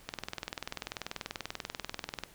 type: click train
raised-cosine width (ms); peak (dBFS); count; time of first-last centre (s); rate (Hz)
0.2; -18; 45; 0.09-2.236; 20.5
effects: pink hiss -57 dBFS RMS until 2.34 s